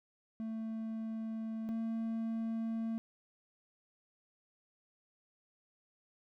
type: tone pair in turn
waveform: triangle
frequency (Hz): 222.6 / 225.7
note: A3 / A3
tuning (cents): +20 / +44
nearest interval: unison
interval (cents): 24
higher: second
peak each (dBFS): -35 / -32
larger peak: second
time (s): 0.4-1.69 / 1.69-2.98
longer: neither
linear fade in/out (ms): 0
effects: none